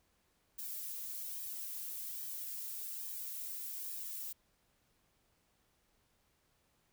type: noise with flanger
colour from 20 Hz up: violet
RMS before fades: -43 dBFS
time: 0.58-4.33 s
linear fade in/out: 10 ms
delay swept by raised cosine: 1.4 to 2.7 ms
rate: 1.2 Hz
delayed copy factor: -0.7
effects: pink hiss -75 dBFS RMS until 6.92 s